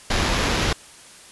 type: noise with sample-and-hold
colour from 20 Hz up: pink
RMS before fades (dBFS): -21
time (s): 0.1-0.73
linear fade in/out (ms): 5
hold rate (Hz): 8820
effects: white hiss -45 dBFS RMS until 1.31 s + resampled to 24000 Hz